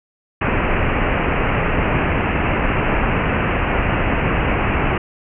pink low-pass noise, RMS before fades -18 dBFS, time 0.41-4.98 s, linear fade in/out 5 ms, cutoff 2800 Hz, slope 96 dB/octave, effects none

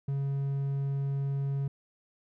triangle tone, 138.59 Hz, C#3, in tune, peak -26 dBFS, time 0.08-1.68 s, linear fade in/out 5 ms, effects none

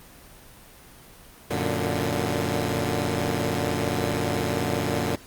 10% pulse chord, Gb augmented, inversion none, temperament equal with one note detuned, 92.13 / 116.54 / 146.83 Hz, Gb2 / Bb2 / D3, -7 / 0 / 0 cents, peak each -20 dBFS, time 1.5-5.16 s, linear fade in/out 10 ms, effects pink hiss -48 dBFS RMS until 5.26 s + Opus 24 kbps

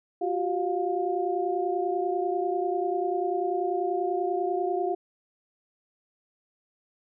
sine tone cluster, 353.6 / 383.8 / 707 Hz, F4 / G4 / F5, +22 / -37 / +21 cents, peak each -29 dBFS, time 0.21-4.95 s, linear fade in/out 10 ms, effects none

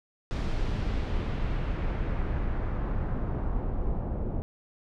brown noise with low-pass filter sweep, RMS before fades -29 dBFS, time 0.31-4.42 s, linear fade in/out 0 ms, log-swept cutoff 5400 to 660 Hz, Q 1, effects none

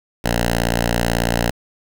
5% pulse tone with notch filter, 58.2 Hz, A#1, 2 cents flat, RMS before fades -19 dBFS, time 0.24-1.51 s, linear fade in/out 10 ms, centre 360 Hz, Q 1.5, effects 7-bit

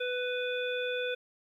harmonic tone, 496.8 Hz, B4, 10 cents sharp, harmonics 1 / 3 / 5 / 7, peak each -32 / -37 / -39 / -40 dBFS, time 0-1.15 s, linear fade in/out 10 ms, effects 11-bit

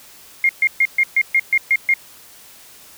sine tone bursts, 2129 Hz, C7, 30 cents sharp, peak -11 dBFS, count 9, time 0.44-1.939 s, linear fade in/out 2 ms, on 51 ms, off 130 ms, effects white hiss -44 dBFS RMS until 2.97 s

